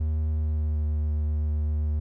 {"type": "tone with pitch glide", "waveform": "triangle", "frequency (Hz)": [77.5, 75.64], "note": ["D#2", "D#2"], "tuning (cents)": [-6, -48], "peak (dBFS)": -21, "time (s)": [0, 2], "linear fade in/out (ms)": 10, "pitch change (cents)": -42, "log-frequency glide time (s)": [0.29, 0.9], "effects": []}